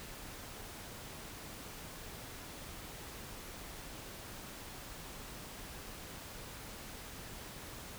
silence, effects pink hiss -48 dBFS RMS until 7.98 s

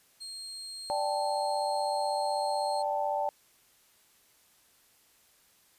35% pulse tone, 4225 Hz, C8, 16 cents sharp, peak -38 dBFS, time 0.2-2.83 s, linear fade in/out 20 ms
sine chord, D suspended fourth, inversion none, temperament equal, 587.3 / 784 / 880 Hz, D5 / G5 / A5, 0 / 0 / 0 cents, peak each -32 dBFS, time 0.9-3.29 s, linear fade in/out 0 ms
effects white hiss -64 dBFS RMS until 5.78 s + resampled to 32000 Hz

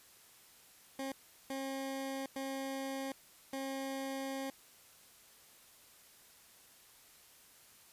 20% pulse tone bursts at uneven times, 269.5 Hz, C#4, 49 cents flat, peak -33 dBFS, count 4, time 0.99-1.12 / 1.5-2.26 / 2.36-3.12 / 3.53-4.5 s, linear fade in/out 2 ms, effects white hiss -61 dBFS RMS until 7.92 s + resampled to 32000 Hz

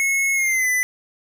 square tone with pitch glide, 2182 to 2001 Hz, C#7 to B6, -28 to +22 cents, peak -18 dBFS, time 0-0.83 s, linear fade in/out 0 ms, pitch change -150 cents, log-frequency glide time 0.34-0.69 s, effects none

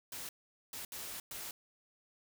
white noise bursts at uneven times, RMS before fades -44 dBFS, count 4, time 0.12-0.29 / 0.73-0.85 / 0.92-1.2 / 1.31-1.51 s, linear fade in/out 2 ms, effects none

